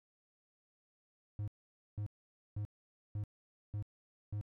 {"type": "tone bursts", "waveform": "triangle", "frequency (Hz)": 104, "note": "G#2", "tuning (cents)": 3, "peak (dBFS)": -34, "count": 6, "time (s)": [1.39, 4.412], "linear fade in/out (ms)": 0, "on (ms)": 87, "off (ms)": 500, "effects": []}